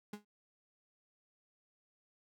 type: tone with exponential decay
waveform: 35% pulse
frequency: 207.7 Hz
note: G#3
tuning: in tune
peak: -38 dBFS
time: 0.13-0.25 s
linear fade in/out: 5 ms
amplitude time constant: 24 ms
effects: none